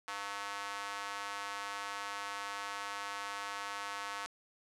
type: tone with high-pass filter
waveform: square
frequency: 100.6 Hz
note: G2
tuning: 45 cents sharp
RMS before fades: -41 dBFS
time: 0.08-4.26 s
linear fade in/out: 0 ms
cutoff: 1100 Hz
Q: 1.7
effects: low-pass 9000 Hz 12 dB/octave